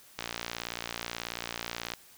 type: click train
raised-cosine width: 0.2 ms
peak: -16 dBFS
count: 103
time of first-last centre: 0.19-1.937 s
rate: 58.4 Hz
effects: white hiss -56 dBFS RMS until 2.17 s